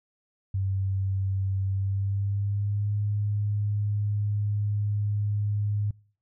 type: tone with pitch glide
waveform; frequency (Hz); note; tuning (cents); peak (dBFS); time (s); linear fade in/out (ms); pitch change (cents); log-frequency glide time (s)
sine; 96.6 to 103.53; G2 to G#2; -25 to -5; -24; 0.54-5.91; 5; +120; 1.66-2.94
effects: noise-tail reverb RT60 0.5 s tail -26 dB re dry